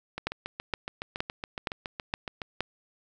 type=two click trains; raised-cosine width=0.3 ms; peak=-12 / -18 dBFS; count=6 / 17; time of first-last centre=0.27-2.606 / 0.18-2.418 s; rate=2.14 / 7.15 Hz; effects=none